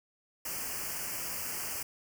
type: band-stop noise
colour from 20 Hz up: white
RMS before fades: -37 dBFS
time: 0.45-1.83 s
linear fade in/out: 5 ms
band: 3000 to 4600 Hz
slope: 96 dB/octave
effects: none